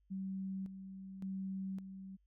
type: tone with tremolo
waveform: sine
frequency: 191.5 Hz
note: G3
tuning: 40 cents flat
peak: -38 dBFS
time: 0.1-2.17 s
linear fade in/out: 20 ms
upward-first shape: square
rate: 0.89 Hz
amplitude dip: 60%
effects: added 50 Hz sine -70 dBFS peak until 2.26 s